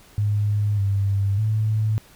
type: tone with pitch steps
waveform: sine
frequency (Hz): 103.8 / 99.2 / 108.4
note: G#2 / G2 / A2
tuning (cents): 0 / +21 / -25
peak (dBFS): -18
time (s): 0.18-1.98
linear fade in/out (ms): 0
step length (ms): 600
effects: pink hiss -51 dBFS RMS until 2.15 s